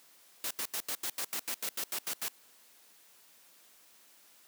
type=noise bursts; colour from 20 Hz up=white; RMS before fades=-35 dBFS; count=13; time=0.44-2.283 s; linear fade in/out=2 ms; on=67 ms; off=81 ms; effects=white hiss -61 dBFS RMS until 4.47 s + high-pass 200 Hz 12 dB/octave

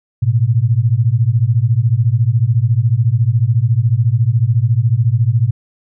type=beating tone pair; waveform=sine; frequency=109.2 / 123.2 Hz; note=A2 / B2; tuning=-13 / -4 cents; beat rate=14 Hz; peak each=-13 dBFS; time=0.22-5.51 s; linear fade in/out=10 ms; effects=none

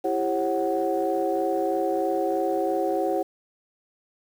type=tone cluster; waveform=sine; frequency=332.8 / 395.9 / 541 / 744 Hz; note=E4 / G4 / C#5 / F#5; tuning=+17 / +17 / -42 / +9 cents; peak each=-27 dBFS; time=0.04-3.23 s; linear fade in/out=10 ms; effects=tanh soft clip ceiling -13 dBFS + 8-bit

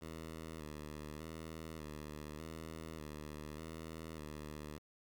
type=tone with vibrato; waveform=10% pulse; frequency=77.78 Hz; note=D#2; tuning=in tune; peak=-37 dBFS; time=0.01-4.79 s; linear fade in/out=20 ms; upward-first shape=square; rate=0.84 Hz; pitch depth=55 cents each way; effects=11-bit

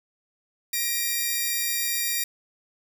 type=tone pair together; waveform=5% pulse; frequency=1887.4 / 2378 Hz; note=A#6 / D7; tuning=+21 / +21 cents; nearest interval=major third; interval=400 cents; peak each=-17 dBFS; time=0.73-2.24 s; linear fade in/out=5 ms; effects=none

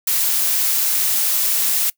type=noise; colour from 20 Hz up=blue; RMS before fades=-18 dBFS; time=0.07-1.9 s; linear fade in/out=5 ms; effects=noise-tail reverb RT60 0.1 s tail -23 dB re dry

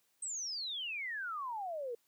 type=exponential sweep; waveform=sine; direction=down; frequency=8372 to 456 Hz; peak=-37 dBFS; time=0.22-1.95 s; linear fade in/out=5 ms; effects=white hiss -75 dBFS RMS until 2.07 s + high-pass 100 Hz 12 dB/octave

